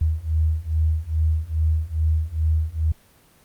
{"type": "beating tone pair", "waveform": "sine", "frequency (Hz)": [77.78, 80.18], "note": ["D#2", "E2"], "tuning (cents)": [0, -47], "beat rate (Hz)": 2.4, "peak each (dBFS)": [-22, -21], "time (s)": [0.01, 2.92], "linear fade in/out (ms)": 5, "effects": ["pink hiss -55 dBFS RMS until 3.44 s", "Opus 24 kbps"]}